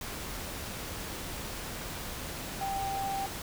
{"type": "tone in noise", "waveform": "sine", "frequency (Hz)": 784, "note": "G5", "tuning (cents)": 0, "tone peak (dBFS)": -31, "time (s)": [2.61, 3.26], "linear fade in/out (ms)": 2, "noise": "pink", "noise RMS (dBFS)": -39, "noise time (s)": [0.01, 3.42], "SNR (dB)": 5, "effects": []}